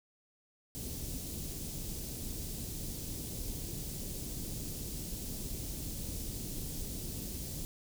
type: band-stop noise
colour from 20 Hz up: pink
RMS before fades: -40 dBFS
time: 0.75-7.65 s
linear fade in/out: 0 ms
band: 310 to 5700 Hz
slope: 12 dB/octave
effects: none